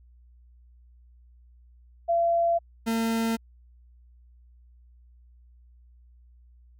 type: tone pair in turn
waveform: sine / 40% pulse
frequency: 680 / 226.9 Hz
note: F5 / A#3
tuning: -46 / -47 cents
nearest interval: octave + perfect fifth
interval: 1901 cents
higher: first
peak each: -20 / -23 dBFS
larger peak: first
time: 2.08-2.59 / 2.86-3.37 s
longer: neither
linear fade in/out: 20 ms
effects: added 60 Hz sine -52 dBFS peak until 6.79 s